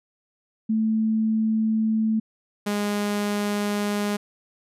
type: tone pair in turn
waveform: sine / sawtooth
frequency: 220 / 205.9 Hz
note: A3 / G#3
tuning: 0 / -15 cents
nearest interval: minor second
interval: 115 cents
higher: first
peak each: -19 dBFS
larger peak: neither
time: 0.69-2.2 / 2.66-4.17 s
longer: neither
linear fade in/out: 10 ms
effects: resampled to 32000 Hz